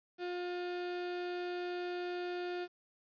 35% pulse tone, 355.5 Hz, F4, 31 cents sharp, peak -35 dBFS, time 0.18-2.68 s, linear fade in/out 50 ms, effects resampled to 11025 Hz + 11-bit

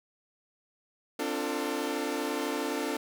sawtooth chord, D minor seventh, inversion third, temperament equal with one note detuned, 261.6 / 293.7 / 349.2 / 449.2 Hz, C4 / D4 / F4 / A4, 0 / 0 / 0 / +36 cents, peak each -33 / -30 / -33 / -31 dBFS, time 1.19-2.97 s, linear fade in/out 5 ms, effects none

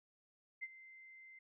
sine tone with ADSR envelope, 2078 Hz, C7, 12 cents flat, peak -39 dBFS, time 0.61-1.39 s, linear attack 23 ms, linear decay 38 ms, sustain -16 dB, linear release 6 ms, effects none

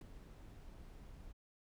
brown noise with ADSR envelope, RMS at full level -45 dBFS, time 0.01-1.33 s, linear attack 3 ms, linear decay 9 ms, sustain -9 dB, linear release 20 ms, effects none

